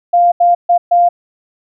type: tone bursts at uneven times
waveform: sine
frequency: 698.5 Hz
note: F5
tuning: in tune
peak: -6 dBFS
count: 4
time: 0.13-0.32 / 0.4-0.55 / 0.69-0.78 / 0.91-1.09 s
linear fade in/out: 10 ms
effects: none